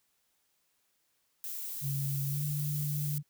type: noise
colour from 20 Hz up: violet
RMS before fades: -39 dBFS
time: 1.44-3.18 s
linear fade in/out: 0 ms
type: tone with pitch glide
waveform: sine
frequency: 139.4 to 147.09 Hz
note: C#3 to D3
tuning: +10 to +3 cents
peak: -31 dBFS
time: 1.81-3.23 s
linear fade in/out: 50 ms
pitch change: +93 cents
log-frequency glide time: 2.28-2.43 s
effects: white hiss -75 dBFS RMS until 3.29 s